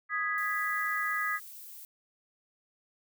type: chord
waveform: sine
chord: G# minor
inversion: second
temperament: equal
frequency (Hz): 1244.5 / 1661.2 / 1975.5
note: D#6 / G#6 / B6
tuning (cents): 0 / 0 / 0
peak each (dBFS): -33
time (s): 0.09-1.4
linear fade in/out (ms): 50
type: noise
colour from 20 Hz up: violet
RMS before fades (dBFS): -47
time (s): 0.38-1.85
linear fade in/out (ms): 0
effects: none